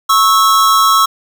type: tone pair together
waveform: square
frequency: 1099.9 / 1308 Hz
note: C#6 / E6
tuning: -14 / -14 cents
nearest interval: minor third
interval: 300 cents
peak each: -11 dBFS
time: 0.09-1.06 s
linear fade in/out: 10 ms
effects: none